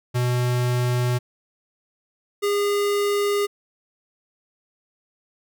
square tone pair in turn, 123.47 / 407.5 Hz, B2 / G#4, 0 / -33 cents, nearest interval octave + major sixth, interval 2067 cents, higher second, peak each -20 dBFS, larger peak neither, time 0.14-1.19 / 2.42-3.47 s, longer neither, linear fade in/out 20 ms, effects none

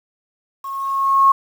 sine tone with level ramp, 1090 Hz, C#6, 29 cents flat, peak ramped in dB -26 to -7 dBFS, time 0.64-1.32 s, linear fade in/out 5 ms, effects 7-bit

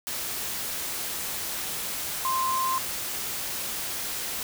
sine tone in noise, 1045 Hz, C6, 2 cents flat, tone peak -24 dBFS, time 2.25-2.78 s, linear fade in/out 0 ms, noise white, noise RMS -32 dBFS, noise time 0.07-4.43 s, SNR +5 dB, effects none

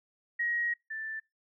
sine tone pair in turn, 1892 / 1766.7 Hz, A#6 / A6, +25 / +7 cents, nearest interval minor second, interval 118 cents, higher first, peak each -28 / -35 dBFS, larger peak first, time 0.39-0.74 / 0.9-1.2 s, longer first, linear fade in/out 10 ms, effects noise-tail reverb RT60 0.2 s tail -24 dB re dry

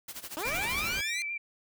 white noise with tremolo, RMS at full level -39 dBFS, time 0.08-0.93 s, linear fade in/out 5 ms, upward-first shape sine, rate 13 Hz, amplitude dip 85%
15% pulse linear sweep, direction up, 290 to 2093 Hz, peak -27 dBFS, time 0.37-1.22 s, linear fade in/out 0 ms
sine tone with vibrato, 2349 Hz, D7, in tune, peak -32 dBFS, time 0.43-1.38 s, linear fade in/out 10 ms, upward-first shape sine, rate 8.1 Hz, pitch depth 29 cents each way
pink noise, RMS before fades -39 dBFS, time 0.45-1.01 s, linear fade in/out 2 ms
effects none

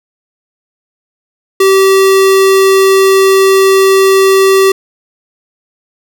square tone, 386 Hz, G4, 27 cents flat, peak -5 dBFS, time 1.6-4.72 s, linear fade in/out 5 ms, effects none

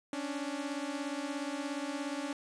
sawtooth beating tone pair, 276.2 / 293.2 Hz, C#4 / D4, -6 / -3 cents, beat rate 17 Hz, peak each -34 / -34 dBFS, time 0.13-2.33 s, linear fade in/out 2 ms, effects resampled to 22050 Hz

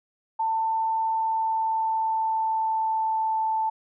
sine tone with pitch glide, 892 to 881.8 Hz, A5 to A5, +23 to +4 cents, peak -22 dBFS, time 0.39-3.7 s, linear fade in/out 10 ms, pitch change -19 cents, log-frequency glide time 1.05-3.46 s, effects none

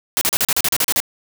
white noise bursts, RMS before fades -17 dBFS, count 11, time 0.17-1.002 s, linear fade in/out 0 ms, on 42 ms, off 37 ms, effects none

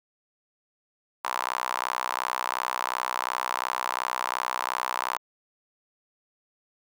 sawtooth tone with high-pass filter, 62.8 Hz, B1, 30 cents sharp, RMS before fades -30 dBFS, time 1.24-5.18 s, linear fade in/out 10 ms, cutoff 1000 Hz, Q 3.8, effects none

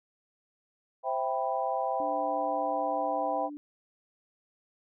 sine chord, C major seventh, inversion none, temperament equal, 523.3 / 659.3 / 784 / 987.8 Hz, C5 / E5 / G5 / B5, 0 / 0 / 0 / 0 cents, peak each -34 / -33 / -31 / -35 dBFS, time 1.03-3.5 s, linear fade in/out 50 ms
sine tone, 293.7 Hz, D4, in tune, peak -38 dBFS, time 2-3.57 s, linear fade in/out 0 ms
effects none

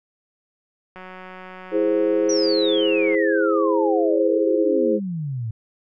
click train, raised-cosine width 0.5 ms, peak -24 dBFS, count 406, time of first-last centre 0.96-3.149 s, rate 185 Hz
sine chord, E augmented, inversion none, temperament equal, 329.6 / 415.3 / 523.3 Hz, E4 / G#4 / B#4, 0 / 0 / 0 cents, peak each -21 dBFS, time 1.71-5 s, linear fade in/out 50 ms
sine exponential sweep, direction down, 5960 to 106.7 Hz, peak -24 dBFS, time 2.29-5.51 s, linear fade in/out 5 ms
effects none

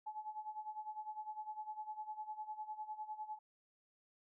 sine tone with tremolo, 857 Hz, A5, 46 cents flat, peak -40 dBFS, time 0.06-3.39 s, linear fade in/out 10 ms, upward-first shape sine, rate 9.9 Hz, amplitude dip 80%, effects none

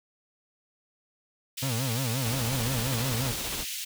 pink high-pass noise, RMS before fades -35 dBFS, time 1.57-3.85 s, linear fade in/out 10 ms, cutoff 2500 Hz, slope 24 dB/octave
35% pulse tone with vibrato, 123.3 Hz, B2, 2 cents flat, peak -26 dBFS, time 1.62-3.32 s, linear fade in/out 10 ms, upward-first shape sine, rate 5.7 Hz, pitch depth 180 cents each way
pink noise with tremolo, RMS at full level -34 dBFS, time 2.25-3.65 s, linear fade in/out 20 ms, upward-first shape triangle, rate 15 Hz, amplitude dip 55%
effects none

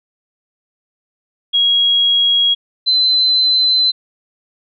sine tone pair in turn, 3300 / 4053 Hz, G#7 / B7, -12 / +44 cents, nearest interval major third, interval 356 cents, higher second, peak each -10 dBFS, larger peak neither, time 1.53-2.55 / 2.86-3.92 s, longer second, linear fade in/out 20 ms, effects none

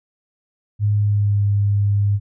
sine tone with pitch glide, 103.83 to 101.58 Hz, G#2 to G#2, 0 to -38 cents, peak -14 dBFS, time 0.79-2.2 s, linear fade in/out 50 ms, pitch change -38 cents, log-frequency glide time 0.96-1.44 s, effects none

